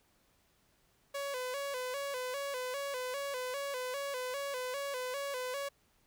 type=tone with vibrato; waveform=sawtooth; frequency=532 Hz; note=C5; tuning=29 cents sharp; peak=-32 dBFS; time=1.14-5.69 s; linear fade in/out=10 ms; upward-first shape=square; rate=2.5 Hz; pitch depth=91 cents each way; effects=pink hiss -71 dBFS RMS until 6.06 s